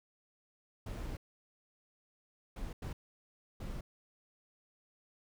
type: noise bursts at uneven times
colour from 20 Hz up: brown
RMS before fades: -41 dBFS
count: 4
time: 0.86-1.17 / 2.56-2.73 / 2.82-2.93 / 3.6-3.81 s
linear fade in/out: 5 ms
effects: none